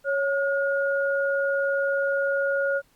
sine tone pair together, 554.4 / 1433.8 Hz, C#5 / F6, 0 / +45 cents, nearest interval octave + major third, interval 1645 cents, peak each -23 / -26 dBFS, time 0.04-2.82 s, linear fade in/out 50 ms, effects pink hiss -63 dBFS RMS until 2.95 s + Opus 48 kbps

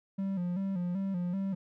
triangle tone with vibrato, 185.4 Hz, F#3, 4 cents sharp, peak -28 dBFS, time 0.18-1.55 s, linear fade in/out 10 ms, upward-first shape square, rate 2.6 Hz, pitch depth 83 cents each way, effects none

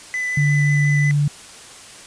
triangle tone with vibrato, 2000 Hz, B6, 21 cents sharp, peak -19 dBFS, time 0.14-1.11 s, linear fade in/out 0 ms, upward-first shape triangle, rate 5.6 Hz, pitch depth 10 cents each way
sine tone, 145.7 Hz, D3, 13 cents flat, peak -14 dBFS, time 0.37-1.28 s, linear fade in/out 5 ms
effects white hiss -40 dBFS RMS until 2.06 s + resampled to 22050 Hz

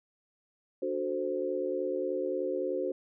sine chord, D dominant seventh, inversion none, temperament equal, 293.7 / 370 / 440 / 523.3 Hz, D4 / F#4 / A4 / C5, 0 / 0 / 0 / 0 cents, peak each -38 / -33 / -38 / -33 dBFS, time 0.82-2.92 s, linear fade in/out 5 ms, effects none

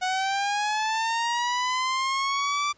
sawtooth linear sweep, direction up, 734 to 1174.7 Hz, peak -20 dBFS, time 0.01-2.73 s, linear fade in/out 20 ms, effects pink hiss -61 dBFS RMS until 2.77 s + resampled to 16000 Hz

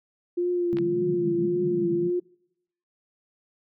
sine tone with vibrato, 349.2 Hz, F4, in tune, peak -22 dBFS, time 0.37-2.2 s, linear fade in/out 10 ms, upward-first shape triangle, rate 1.8 Hz, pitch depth 38 cents each way
pink band-pass noise, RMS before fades -32 dBFS, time 0.73-2.1 s, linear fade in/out 0 ms, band 140 to 220 Hz, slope 96 dB/octave
clicks, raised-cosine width 0.3 ms, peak -23 dBFS, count 2, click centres 0.77 / 0.786 s
effects noise-tail reverb RT60 0.8 s tail -26 dB re dry

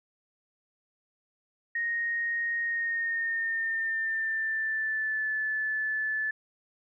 sine tone with pitch glide, 1864.7 to 1739.8 Hz, A#6 to A6, 0 to -20 cents, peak -27 dBFS, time 1.75-6.31 s, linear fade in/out 5 ms, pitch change -120 cents, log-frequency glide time 2.62-5.29 s, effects none

